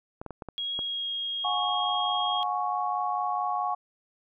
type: clicks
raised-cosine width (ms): 1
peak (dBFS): -23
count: 6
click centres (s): 0.215 / 0.263 / 0.307 / 0.422 / 0.487 / 0.791
type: tone with pitch glide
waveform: sine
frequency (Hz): 3298 to 3264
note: G#7 to G#7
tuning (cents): -13 to -31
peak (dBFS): -29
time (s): 0.58-2.43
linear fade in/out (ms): 0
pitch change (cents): -18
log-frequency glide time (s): 0.78-1.1
type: chord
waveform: sine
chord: F# suspended second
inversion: none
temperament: equal with one note detuned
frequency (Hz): 726 / 830.6 / 1108.7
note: F#5 / G#5 / C#6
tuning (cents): -33 / 0 / 0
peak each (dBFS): -30 / -31 / -30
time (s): 1.44-3.75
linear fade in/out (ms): 10
effects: none